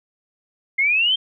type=exponential sweep; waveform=sine; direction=up; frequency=2096 to 3200 Hz; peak=-15 dBFS; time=0.78-1.16 s; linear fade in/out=10 ms; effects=none